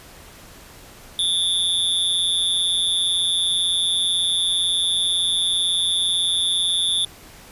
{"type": "tone with amplitude modulation", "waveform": "square", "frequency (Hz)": 3520, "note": "A7", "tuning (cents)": 0, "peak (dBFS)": -15, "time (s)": [1.19, 7.05], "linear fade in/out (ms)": 2, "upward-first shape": "sine", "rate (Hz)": 178, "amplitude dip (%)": 85, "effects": ["pink hiss -44 dBFS RMS until 7.51 s", "resampled to 32000 Hz"]}